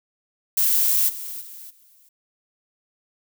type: noise with level steps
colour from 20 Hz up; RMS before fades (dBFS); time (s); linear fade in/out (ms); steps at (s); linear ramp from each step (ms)
violet; -19 / -33 / -40 / -55; 0.57-2.09; 5; 1.08 / 1.4 / 1.69; 20
effects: none